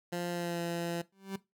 15% pulse tone with pitch glide, 174.61 to 170.62 Hz, F3 to F3, 0 to -40 cents, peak -27 dBFS, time 0.12-1.02 s, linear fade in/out 10 ms, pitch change -40 cents, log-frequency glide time 0.3-0.61 s
30% pulse tone with exponential growth, 194.1 Hz, G3, 17 cents flat, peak -30 dBFS, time 1.12-1.36 s, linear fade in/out 5 ms, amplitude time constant 51 ms
effects noise-tail reverb RT60 0.2 s tail -18 dB re dry

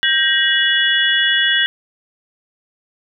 sine tone cluster, 1582 / 1887 / 2922 / 3399 Hz, G6 / A#6 / F#7 / G#7, +15 / +21 / -22 / +39 cents, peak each -18 dBFS, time 0.03-1.66 s, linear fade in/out 0 ms, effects none

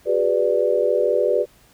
sine chord, G# half-diminished seventh, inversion third, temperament equal with one note detuned, 370 / 409.6 / 493.9 / 587.3 Hz, F#4 / G#4 / B4 / D5, 0 / -24 / 0 / 0 cents, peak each -24 / -22 / -20 / -21 dBFS, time 0.05-1.46 s, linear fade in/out 50 ms, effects pink hiss -54 dBFS RMS until 1.73 s

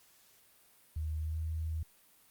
sine tone with pitch glide, 77.78 to 79.78 Hz, D#2 to D#2, 0 to +44 cents, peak -33 dBFS, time 0.96-1.83 s, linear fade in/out 5 ms, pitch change +44 cents, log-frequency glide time 1.2-1.38 s, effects white hiss -64 dBFS RMS until 2.3 s + Opus 48 kbps

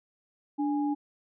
sine tone pair together, 292.5 / 827.3 Hz, D4 / G#5, -7 / -7 cents, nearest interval octave + tritone, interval 1800 cents, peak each -26 / -34 dBFS, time 0.58-0.95 s, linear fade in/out 20 ms, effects none

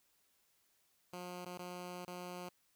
10% pulse tone with dropouts, 178.8 Hz, F3, 41 cents sharp, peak -36 dBFS, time 1.13-2.49 s, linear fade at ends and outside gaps 5 ms, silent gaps 1.45-1.459 / 1.577-1.59 / 2.05-2.076 s, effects white hiss -75 dBFS RMS until 2.75 s

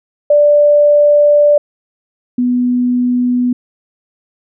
sine tone pair in turn, 587.3 / 246.9 Hz, D5 / B3, 0 / 0 cents, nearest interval octave + minor third, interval 1500 cents, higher first, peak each -5 / -10 dBFS, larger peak first, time 0.3-1.58 / 2.38-3.53 s, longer first, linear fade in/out 5 ms, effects none

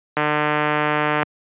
click train, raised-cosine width 0.5 ms, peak -4 dBFS, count 160, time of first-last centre 0.17-1.23 s, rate 150 Hz, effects high-pass 150 Hz 12 dB/octave + resampled to 8000 Hz

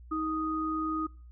sine tone pair together, 315.7 / 1244.5 Hz, D#4 / D#6, +25 / 0 cents, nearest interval 2 octaves, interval 2375 cents, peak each -31 / -32 dBFS, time 0.11-1.07 s, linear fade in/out 10 ms, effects noise-tail reverb RT60 0.4 s tail -24 dB re dry + added 60 Hz sine -47 dBFS peak until 1.31 s

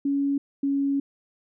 sine tone pair in turn, 280 / 278.2 Hz, C#4 / C#4, +18 / +6 cents, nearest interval unison, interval 12 cents, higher first, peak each -21 dBFS, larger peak neither, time 0.05-0.38 / 0.63-1 s, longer second, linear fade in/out 5 ms, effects none

